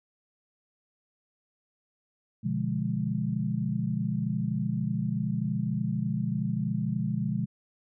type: chord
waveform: sine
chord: B diminished seventh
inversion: none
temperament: equal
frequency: 123.47 / 146.83 / 174.61 / 207.7 Hz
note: B2 / D3 / F3 / Ab3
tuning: 0 / 0 / 0 / 0 cents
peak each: -32 / -33 / -32 / -31 dBFS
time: 2.43-7.46 s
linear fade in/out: 20 ms
effects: none